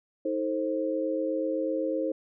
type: chord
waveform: sine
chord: A diminished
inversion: second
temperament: just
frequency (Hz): 316.8 / 440 / 528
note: Eb4 / A4 / C5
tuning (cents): +31 / 0 / +16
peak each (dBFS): -30 / -34 / -29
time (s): 0.25-2.12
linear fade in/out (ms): 5
effects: none